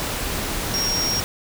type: tone in noise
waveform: sine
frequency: 5588 Hz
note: F8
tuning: in tune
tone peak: -21 dBFS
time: 0.74-1.2 s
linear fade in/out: 0 ms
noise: pink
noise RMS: -26 dBFS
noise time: 0-1.24 s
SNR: +2 dB
effects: none